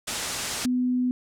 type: low-pass noise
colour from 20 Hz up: white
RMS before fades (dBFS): -31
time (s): 0.07-0.66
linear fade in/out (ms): 10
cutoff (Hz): 9200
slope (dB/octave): 24
type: tone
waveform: sine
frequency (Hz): 250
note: B3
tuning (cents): +21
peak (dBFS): -21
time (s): 0.65-1.11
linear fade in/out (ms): 0
effects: none